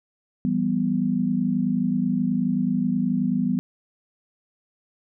sine chord, E minor, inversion none, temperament equal with one note detuned, 168.18 / 196 / 246.9 Hz, E3 / G3 / B3, +35 / 0 / 0 cents, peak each -27 / -24 / -23 dBFS, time 0.45-3.59 s, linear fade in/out 0 ms, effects none

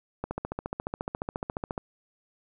click train, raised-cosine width 1 ms, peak -17 dBFS, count 23, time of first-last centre 0.24-1.778 s, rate 14.3 Hz, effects none

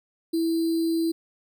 sine tone with sample-and-hold, 328.9 Hz, E4, 4 cents flat, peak -21 dBFS, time 0.33-1.12 s, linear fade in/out 10 ms, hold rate 4410 Hz, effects none

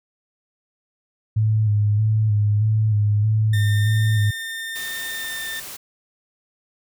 sine tone with vibrato, 106.5 Hz, G#2, 44 cents sharp, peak -15 dBFS, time 1.36-4.31 s, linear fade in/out 10 ms, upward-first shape square, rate 1.6 Hz, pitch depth 36 cents each way
30% pulse tone with pitch glide, 1811 to 1796.4 Hz, A6 to A6, +49 to +35 cents, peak -25 dBFS, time 3.53-5.6 s, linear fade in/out 5 ms, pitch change -14 cents, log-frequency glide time 5.08-5.44 s
white noise, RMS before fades -35 dBFS, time 4.75-5.77 s, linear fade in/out 10 ms
effects none

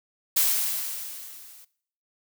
blue noise with level ramp, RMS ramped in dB -20 to -50 dBFS, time 0.36-1.65 s, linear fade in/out 10 ms, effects noise-tail reverb RT60 0.6 s tail -20 dB re dry

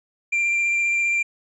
triangle tone with vibrato, 2373 Hz, D7, 17 cents sharp, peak -17 dBFS, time 0.32-1.23 s, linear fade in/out 10 ms, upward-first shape sine, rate 15 Hz, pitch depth 12 cents each way, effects resampled to 24000 Hz

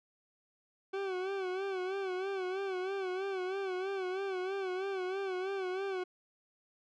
40% pulse tone with vibrato, 379.6 Hz, F#4, 44 cents sharp, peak -33 dBFS, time 0.93-6.04 s, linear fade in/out 10 ms, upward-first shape sine, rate 3.1 Hz, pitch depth 73 cents each way, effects low-pass 3000 Hz 12 dB/octave

